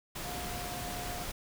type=tone in noise; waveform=sine; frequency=712 Hz; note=F5; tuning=33 cents sharp; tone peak=-42 dBFS; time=0.24-1.24 s; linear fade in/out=10 ms; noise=pink; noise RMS=-39 dBFS; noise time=0.15-1.32 s; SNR=-6 dB; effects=none